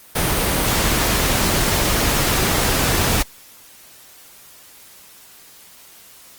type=noise; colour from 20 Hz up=pink; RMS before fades=-18 dBFS; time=0.15-3.23 s; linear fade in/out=10 ms; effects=white hiss -45 dBFS RMS until 6.38 s + Opus 32 kbps